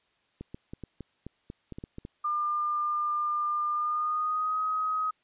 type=clicks; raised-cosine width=3 ms; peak=-26 dBFS; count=12; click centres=0.41 / 0.545 / 0.735 / 0.837 / 1.007 / 1.266 / 1.501 / 1.723 / 1.785 / 1.839 / 1.984 / 2.051 s
type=tone with pitch glide; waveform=sine; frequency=1201 to 1262.9 Hz; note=D6 to D#6; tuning=+38 to +25 cents; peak=-26 dBFS; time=2.24-5.11 s; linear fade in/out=10 ms; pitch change=+87 cents; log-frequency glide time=3.72-4.6 s
effects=white hiss -70 dBFS RMS until 5.23 s + resampled to 8000 Hz